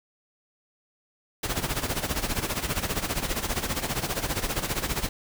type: noise with tremolo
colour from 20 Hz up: pink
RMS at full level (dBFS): -26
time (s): 1.43-5.09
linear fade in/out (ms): 5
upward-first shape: sine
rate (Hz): 15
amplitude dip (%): 75
effects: none